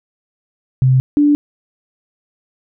sine tone pair in turn, 130 / 292.5 Hz, C3 / D4, -11 / -7 cents, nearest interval octave + major second, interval 1404 cents, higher second, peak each -8 dBFS, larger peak neither, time 0.82-1 / 1.17-1.35 s, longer neither, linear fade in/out 0 ms, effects none

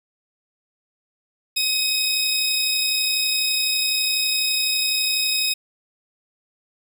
sawtooth tone cluster, 2529 / 3743 / 5090 Hz, D#7 / A#7 / D#8, +28 / +6 / +39 cents, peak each -21 dBFS, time 1.56-5.54 s, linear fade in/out 10 ms, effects none

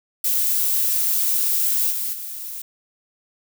violet noise with level steps, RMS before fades -20 / -25 / -32 dBFS, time 0.24-2.62 s, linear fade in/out 5 ms, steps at 1.9 / 2.12 s, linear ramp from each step 20 ms, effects none

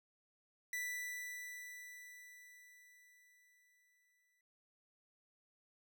45% pulse tone with exponential decay, 1975.5 Hz, B6, in tune, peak -38 dBFS, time 0.73-4.41 s, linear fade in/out 2 ms, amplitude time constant 800 ms, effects none

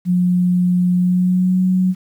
sine tone with pitch glide, 179.3 to 184.87 Hz, F3 to F#3, +46 to -1 cents, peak -12 dBFS, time 0.05-1.95 s, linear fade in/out 50 ms, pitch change +53 cents, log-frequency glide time 0.96-1.62 s, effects 8-bit

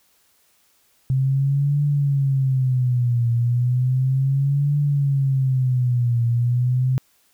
sine tone with vibrato, 130.81 Hz, C3, in tune, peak -16 dBFS, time 1.1-6.98 s, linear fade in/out 0 ms, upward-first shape triangle, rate 0.34 Hz, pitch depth 190 cents each way, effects white hiss -61 dBFS RMS until 7.33 s

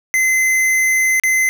square tone with dropouts, 2054 Hz, C7, 33 cents flat, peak -13 dBFS, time 0.14-1.49 s, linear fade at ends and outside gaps 0 ms, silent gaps 1.198-1.236 s, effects none

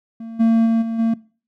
triangle tone with level steps, 227.1 Hz, A#3, 45 cents flat, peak -27 / -9 / -11 / -18 / -12 dBFS, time 0.2-1.14 s, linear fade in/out 5 ms, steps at 0.39 / 0.65 / 0.81 / 0.98 s, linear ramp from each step 20 ms, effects noise-tail reverb RT60 0.4 s tail -22 dB re dry

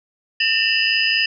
sine tone cluster, 1808 / 2633 / 2737 / 2942 / 4986 Hz, A6 / E7 / F7 / F#7 / D#8, +47 / -3 / -36 / -11 / +3 cents, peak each -22 dBFS, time 0.4-1.26 s, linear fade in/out 5 ms, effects none

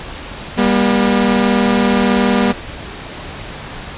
sawtooth tone pair together, 199.26 / 240.6 Hz, G3 / B3, +29 / -45 cents, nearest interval minor third, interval 326 cents, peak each -10 dBFS, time 0.57-2.53 s, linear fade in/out 20 ms, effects pink hiss -29 dBFS RMS until 3.97 s + resampled to 8000 Hz

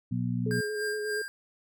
harmonic tone, 60.7 Hz, B1, 29 cents flat, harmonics 2 / 3 / 4, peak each -30 / -32 / -33 dBFS, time 0.11-0.61 s, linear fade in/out 10 ms
sine tone with vibrato, 423.8 Hz, G#4, 35 cents sharp, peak -31 dBFS, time 0.46-1.22 s, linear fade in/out 5 ms, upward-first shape square, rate 8.5 Hz, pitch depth 18 cents each way
square tone with tremolo, 1600 Hz, G6, 35 cents sharp, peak -31 dBFS, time 0.51-1.28 s, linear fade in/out 0 ms, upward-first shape sine, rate 3.5 Hz, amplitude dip 60%
effects none

